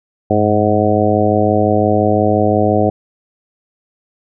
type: harmonic tone with a mistuned harmonic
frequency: 105.8 Hz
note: G#2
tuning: 33 cents sharp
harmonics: 1 / 2 / 3 / 4 / 5 / 6 / 7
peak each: -18 / -18 / -18 / -18 / -18 / -18 / -18 dBFS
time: 0.3-2.9 s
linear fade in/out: 5 ms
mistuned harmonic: 1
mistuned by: -95 cents
effects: none